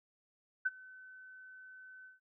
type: tone with ADSR envelope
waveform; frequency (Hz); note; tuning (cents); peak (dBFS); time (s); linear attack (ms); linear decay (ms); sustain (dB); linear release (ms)
sine; 1518; F#6; +44; -27; 0.65-2.2; 12; 32; -24; 150
effects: none